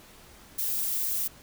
violet noise, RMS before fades -29 dBFS, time 0.58-1.28 s, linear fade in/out 10 ms, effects pink hiss -52 dBFS RMS until 1.42 s

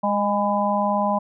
harmonic tone with a mistuned harmonic, 205.3 Hz, G#3, 20 cents flat, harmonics 1 / 3 / 4 / 5, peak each -24 / -24 / -24 / -24 dBFS, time 0.03-1.19 s, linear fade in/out 10 ms, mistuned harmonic 5, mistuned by -39 cents, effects none

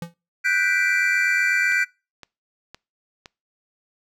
square tone with exponential decay, 170 Hz, F3, 46 cents flat, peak -26 dBFS, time 0.02-0.14 s, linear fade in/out 2 ms, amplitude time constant 26 ms
triangle chord, G major seventh, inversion third, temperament equal, 1480 / 1568 / 1975.5 / 2349 Hz, F#6 / G6 / B6 / D7, 0 / 0 / 0 / 0 cents, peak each -22 dBFS, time 0.44-1.85 s, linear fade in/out 20 ms
click train, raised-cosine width 0.2 ms, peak -22 dBFS, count 4, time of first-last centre 1.72-3.258 s, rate 1.95 Hz
effects noise-tail reverb RT60 0.3 s tail -25 dB re dry

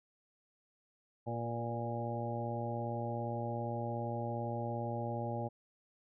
harmonic tone with a mistuned harmonic, 117.4 Hz, A#2, 13 cents sharp, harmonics 1 / 2 / 3 / 4 / 5 / 6 / 7, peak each -39 / -43 / -45 / -46 / -42 / -48 / -42 dBFS, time 1.26-5.49 s, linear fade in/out 20 ms, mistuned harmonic 4, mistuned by +27 cents, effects none

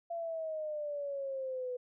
sine exponential sweep, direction down, 684 to 493.9 Hz, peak -35 dBFS, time 0.1-1.77 s, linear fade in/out 10 ms, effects none

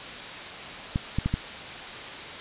clicks, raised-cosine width 5 ms, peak -12 dBFS, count 4, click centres 0.959 / 1.186 / 1.26 / 1.34 s, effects white hiss -37 dBFS RMS until 2.4 s + resampled to 8000 Hz

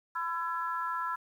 harmonic tone, 335.6 Hz, E4, 31 cents sharp, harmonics 3 / 4 / 5, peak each -34 / -34 / -40 dBFS, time 0.15-1.16 s, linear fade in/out 10 ms, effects 10-bit

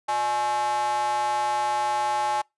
square tone with high-pass filter, 120.7 Hz, B2, 39 cents flat, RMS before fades -25 dBFS, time 0.08-2.42 s, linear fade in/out 10 ms, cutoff 830 Hz, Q 5.8, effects noise-tail reverb RT60 0.2 s tail -26 dB re dry + resampled to 24000 Hz

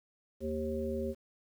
harmonic tone with a mistuned harmonic, 77 Hz, D#2, 17 cents flat, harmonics 1 / 3 / 5 / 7, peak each -40 / -37 / -37 / -38 dBFS, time 0.4-1.15 s, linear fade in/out 50 ms, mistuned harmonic 5, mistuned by +26 cents, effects 10-bit

